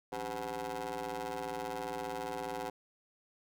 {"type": "ring-modulated tone", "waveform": "20% pulse", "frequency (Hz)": 114.9, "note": "A#2", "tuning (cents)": -25, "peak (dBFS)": -29, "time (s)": [0.12, 2.7], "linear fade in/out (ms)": 5, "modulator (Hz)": 623, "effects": []}